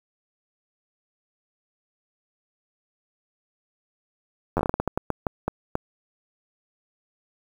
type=slowing click train; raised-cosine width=1 ms; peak=-9 dBFS; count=15; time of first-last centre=4.57-5.754 s; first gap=10 ms; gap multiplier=1.29; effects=7-bit